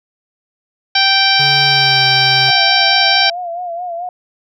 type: harmonic tone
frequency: 780 Hz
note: G5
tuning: 9 cents flat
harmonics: 1 / 2 / 3 / 4 / 5 / 6 / 7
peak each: -17 / -17 / -17 / -17 / -17 / -17 / -17 dBFS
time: 0.95-3.3 s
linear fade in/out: 5 ms
type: tone with pitch glide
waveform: square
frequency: 140.8 to 131.37 Hz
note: C#3 to C3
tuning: +27 to +7 cents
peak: -22 dBFS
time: 1.39-2.51 s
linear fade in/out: 10 ms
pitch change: -120 cents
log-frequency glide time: 1.65-2.05 s
type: tone with vibrato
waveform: sine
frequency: 698.5 Hz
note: F5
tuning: in tune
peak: -20 dBFS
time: 2.48-4.09 s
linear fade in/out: 2 ms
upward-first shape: sine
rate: 4.6 Hz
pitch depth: 67 cents each way
effects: none